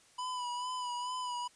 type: tone with vibrato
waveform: square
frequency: 990 Hz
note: B5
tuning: 4 cents sharp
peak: -36 dBFS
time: 0.18-1.48 s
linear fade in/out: 10 ms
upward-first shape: sine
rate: 2.3 Hz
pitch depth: 37 cents each way
effects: white hiss -63 dBFS RMS until 1.55 s + resampled to 22050 Hz